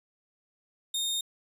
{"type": "tone", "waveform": "sawtooth", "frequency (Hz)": 3678, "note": "A#7", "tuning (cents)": -24, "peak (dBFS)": -25, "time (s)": [0.94, 1.21], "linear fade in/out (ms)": 5, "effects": ["resampled to 32000 Hz"]}